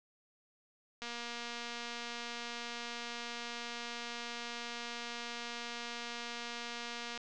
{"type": "click train", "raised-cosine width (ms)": 0.2, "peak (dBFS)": -25, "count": 1460, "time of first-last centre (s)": [1.02, 7.176], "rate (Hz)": 237, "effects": ["low-pass 7000 Hz 12 dB/octave"]}